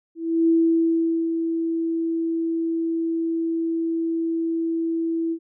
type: tone with ADSR envelope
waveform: sine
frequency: 329.6 Hz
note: E4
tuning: in tune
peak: -14 dBFS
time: 0.15-5.39 s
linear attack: 330 ms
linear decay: 810 ms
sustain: -7 dB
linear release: 72 ms
effects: none